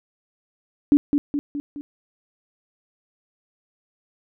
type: tone with echo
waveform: sine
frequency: 288.6 Hz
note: D4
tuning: 30 cents flat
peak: -10 dBFS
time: 0.92-0.97 s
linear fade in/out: 0 ms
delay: 210 ms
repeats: 4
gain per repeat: -5 dB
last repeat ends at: 1.81 s
effects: none